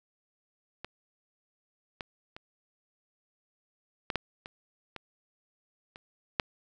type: clicks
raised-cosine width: 0.3 ms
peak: -22 / -20 / -27 / -15 / -12 / -25 / -23 / -29 / -9 dBFS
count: 9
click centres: 0.846 / 2.008 / 2.365 / 4.102 / 4.157 / 4.459 / 4.963 / 5.959 / 6.398 s
effects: none